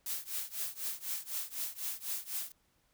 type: noise with tremolo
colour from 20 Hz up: blue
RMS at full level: -35 dBFS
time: 0.06-2.52 s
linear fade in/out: 2 ms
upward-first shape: triangle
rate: 4 Hz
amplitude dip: 95%
effects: pink hiss -73 dBFS RMS until 2.93 s